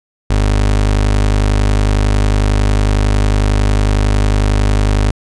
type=tone; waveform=30% pulse; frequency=51 Hz; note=G#1; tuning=31 cents flat; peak=-7 dBFS; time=0.3-5.11 s; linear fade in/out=5 ms; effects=resampled to 22050 Hz